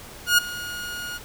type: tone with ADSR envelope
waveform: sawtooth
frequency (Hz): 1436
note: F6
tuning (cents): +48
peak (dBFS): -9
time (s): 0.26-1.19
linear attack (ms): 120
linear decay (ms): 10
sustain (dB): -18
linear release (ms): 28
effects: pink hiss -42 dBFS RMS until 1.24 s